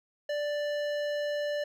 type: tone with hard clipping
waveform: sine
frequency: 587.3 Hz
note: D5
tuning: in tune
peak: -31 dBFS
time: 0.29-1.64 s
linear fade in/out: 5 ms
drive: 14 dB
effects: none